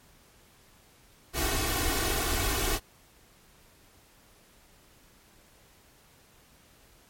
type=noise with comb filter; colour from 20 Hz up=pink; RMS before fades=-28 dBFS; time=1.33-2.8 s; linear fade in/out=50 ms; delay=2.7 ms; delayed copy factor=+0.8; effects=pink hiss -59 dBFS RMS until 7.09 s + MP3 64 kbps